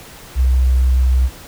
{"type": "tone", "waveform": "sine", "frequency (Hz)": 63.8, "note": "C2", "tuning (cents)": -43, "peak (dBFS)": -10, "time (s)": [0.35, 1.3], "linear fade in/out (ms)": 50, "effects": ["pink hiss -38 dBFS RMS until 1.47 s"]}